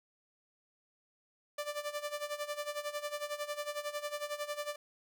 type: tone with tremolo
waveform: sawtooth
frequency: 589 Hz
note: D5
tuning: 5 cents sharp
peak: -30 dBFS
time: 1.58-4.76 s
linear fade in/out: 5 ms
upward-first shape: sine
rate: 11 Hz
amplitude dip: 80%
effects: none